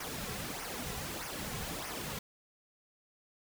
pink noise with flanger, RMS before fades -40 dBFS, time 0-2.19 s, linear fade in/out 5 ms, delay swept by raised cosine 0.25 to 3.35 ms, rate 1.6 Hz, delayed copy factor -0.65, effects none

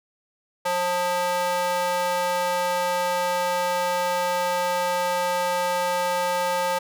square tone with high-pass filter, 178.3 Hz, F3, 36 cents sharp, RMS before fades -24 dBFS, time 0.65-6.79 s, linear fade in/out 10 ms, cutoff 700 Hz, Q 3.6, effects none

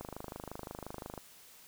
click train, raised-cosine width 1 ms, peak -27 dBFS, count 31, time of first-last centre 0.01-1.177 s, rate 25.7 Hz, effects white hiss -57 dBFS RMS until 1.67 s

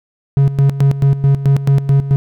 triangle tone with tremolo, 138.59 Hz, C#3, in tune, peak -5 dBFS, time 0.37-2.16 s, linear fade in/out 0 ms, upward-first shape square, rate 4.6 Hz, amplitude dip 75%, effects none

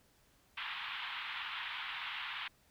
white band-pass noise, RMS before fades -42 dBFS, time 0.57-2.48 s, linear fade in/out 5 ms, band 880 to 3500 Hz, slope 48 dB/octave, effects pink hiss -69 dBFS RMS until 2.7 s

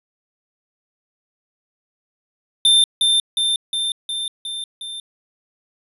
square tone with echo, 3581 Hz, A7, 30 cents sharp, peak -11 dBFS, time 2.65-2.84 s, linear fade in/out 2 ms, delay 360 ms, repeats 6, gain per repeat -3 dB, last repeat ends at 5 s, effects resampled to 32000 Hz

